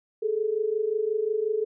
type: tone pair together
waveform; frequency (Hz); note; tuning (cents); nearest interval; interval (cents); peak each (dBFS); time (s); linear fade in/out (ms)
sine; 414.4 / 440; G#4 / A4; -4 / 0; minor second; 104; -28 / -25; 0.22-1.65; 10
effects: none